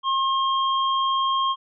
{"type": "tone pair together", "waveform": "sine", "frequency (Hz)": [1071, 3209], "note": ["C6", "G7"], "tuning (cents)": [40, 40], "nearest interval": "octave + perfect fifth", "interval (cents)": 1900, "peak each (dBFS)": [-20, -27], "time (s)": [0.03, 1.56], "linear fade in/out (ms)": 50, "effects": []}